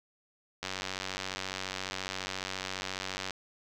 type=click train; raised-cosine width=0.2 ms; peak=-17 dBFS; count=254; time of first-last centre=0.63-3.307 s; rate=94.5 Hz; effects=none